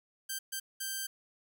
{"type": "tone bursts at uneven times", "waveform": "5% pulse", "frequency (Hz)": 1569, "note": "G6", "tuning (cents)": 1, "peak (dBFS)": -24, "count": 3, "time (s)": [[0.29, 0.39], [0.52, 0.6], [0.8, 1.07]], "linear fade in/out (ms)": 10, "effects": []}